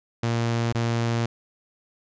sawtooth tone with dropouts, 116.54 Hz, A#2, in tune, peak -18 dBFS, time 0.23-1.26 s, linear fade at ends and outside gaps 5 ms, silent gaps 0.725-0.748 s, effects resampled to 16000 Hz

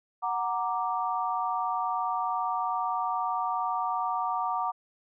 sine chord, Gb augmented, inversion none, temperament equal, 740 / 932.3 / 1174.7 Hz, Gb5 / Bb5 / D6, 0 / 0 / 0 cents, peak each -31 dBFS, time 0.22-4.72 s, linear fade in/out 20 ms, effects none

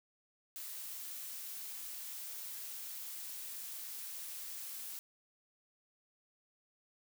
blue noise, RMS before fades -45 dBFS, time 0.56-4.99 s, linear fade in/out 0 ms, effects none

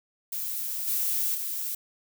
violet noise with level steps, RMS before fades -32 / -27 / -32 dBFS, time 0.32-1.75 s, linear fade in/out 5 ms, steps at 0.87 / 1.34 s, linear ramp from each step 10 ms, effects none

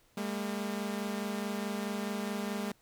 sawtooth tone pair together, 202.1 / 226.8 Hz, G#3 / A#3, -47 / -47 cents, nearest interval major second, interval 200 cents, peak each -31 / -34 dBFS, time 0.17-2.72 s, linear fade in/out 5 ms, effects pink hiss -67 dBFS RMS until 2.81 s

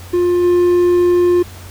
triangle tone with level steps, 353.4 Hz, F4, 21 cents sharp, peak -9 / -7 dBFS, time 0.13-1.43 s, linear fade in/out 10 ms, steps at 0.43 s, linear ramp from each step 20 ms, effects added 90 Hz sine -33 dBFS peak until 1.7 s + pink hiss -38 dBFS RMS until 1.7 s

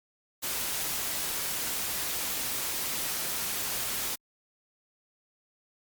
white noise, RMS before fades -32 dBFS, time 0.42-4.16 s, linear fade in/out 20 ms, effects Opus 48 kbps

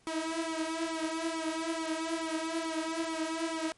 sawtooth tone with flanger, 324 Hz, E4, 30 cents flat, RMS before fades -34 dBFS, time 0.07-3.72 s, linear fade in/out 0 ms, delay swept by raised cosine 0.87 to 5.37 ms, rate 2.3 Hz, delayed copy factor +0.8, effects pink hiss -65 dBFS RMS until 3.77 s + MP3 48 kbps

